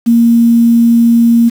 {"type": "tone with quantisation", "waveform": "sine", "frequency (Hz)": 233.1, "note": "A#3", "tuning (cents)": 0, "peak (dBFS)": -4, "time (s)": [0.06, 1.5], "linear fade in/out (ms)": 20, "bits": 5, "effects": []}